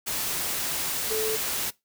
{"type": "tone in noise", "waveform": "sine", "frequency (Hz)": 437.3, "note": "A4", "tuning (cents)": -11, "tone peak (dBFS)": -26, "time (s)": [1.1, 1.37], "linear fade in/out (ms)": 20, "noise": "white", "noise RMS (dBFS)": -29, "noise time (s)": [0.06, 1.71], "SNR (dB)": 0, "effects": ["noise-tail reverb RT60 0.2 s tail -21 dB re dry"]}